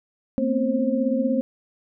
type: tone cluster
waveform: sine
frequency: 227.1 / 248.8 / 264.7 / 532 Hz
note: A#3 / B3 / C4 / C5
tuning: -45 / +13 / +20 / +29 cents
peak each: -25 dBFS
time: 0.38-1.41 s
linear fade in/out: 0 ms
effects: none